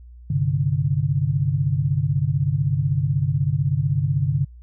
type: chord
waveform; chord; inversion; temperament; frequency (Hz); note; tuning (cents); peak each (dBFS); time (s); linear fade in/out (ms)
sine; G suspended fourth; none; equal; 98 / 130.81 / 146.83; G2 / C3 / D3; 0 / 0 / 0; -25 / -22 / -21; 0.3-4.45; 5
effects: added 60 Hz sine -40 dBFS peak until 4.62 s